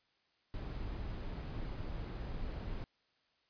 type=noise; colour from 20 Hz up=brown; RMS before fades=-41 dBFS; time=0.54-2.84 s; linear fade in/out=0 ms; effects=white hiss -75 dBFS RMS until 3.49 s + resampled to 11025 Hz